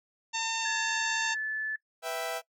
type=harmonic tone; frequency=903 Hz; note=A5; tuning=45 cents sharp; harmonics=1 / 2 / 3 / 4 / 5 / 6 / 7 / 8; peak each=-34 / -39 / -36 / -38 / -40 / -44 / -39 / -40 dBFS; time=0.33-1.35 s; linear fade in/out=20 ms
type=tone with pitch glide; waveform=sine; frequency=1715 to 1738.9 Hz; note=A6 to A6; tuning=-45 to -21 cents; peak=-30 dBFS; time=0.65-1.76 s; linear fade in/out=5 ms; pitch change=+24 cents; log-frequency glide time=0.78-1.36 s
type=chord; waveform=sawtooth; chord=E minor; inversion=second; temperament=equal; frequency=493.9 / 659.3 / 784 Hz; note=B4 / E5 / G5; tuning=0 / 0 / 0 cents; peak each=-35 / -30 / -34 dBFS; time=2.02-2.42 s; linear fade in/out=50 ms
effects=noise-tail reverb RT60 0.1 s tail -21 dB re dry